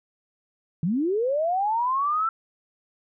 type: linear sweep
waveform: sine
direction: up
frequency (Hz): 149.7 to 1346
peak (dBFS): -21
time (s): 0.83-2.29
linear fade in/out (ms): 2
effects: none